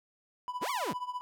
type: tone with tremolo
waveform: triangle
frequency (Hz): 992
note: B5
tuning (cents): +7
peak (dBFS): -29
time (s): 0.48-1.21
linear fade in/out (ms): 0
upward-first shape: triangle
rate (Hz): 15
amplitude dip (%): 90
type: linear two-way sweep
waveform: sawtooth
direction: up then down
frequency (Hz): 93.2 to 1171 to 93.2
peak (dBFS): -29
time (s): 0.61-0.94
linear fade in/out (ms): 20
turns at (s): 0.7
effects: none